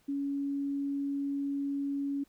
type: tone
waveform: sine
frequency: 280.3 Hz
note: C#4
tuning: 19 cents sharp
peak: -30 dBFS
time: 0.08-2.24 s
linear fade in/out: 10 ms
effects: pink hiss -68 dBFS RMS until 2.28 s